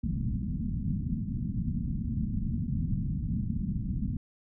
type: low-pass noise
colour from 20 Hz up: white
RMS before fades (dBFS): -31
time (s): 0.03-4.17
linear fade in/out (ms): 5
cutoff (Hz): 230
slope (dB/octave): 48
effects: none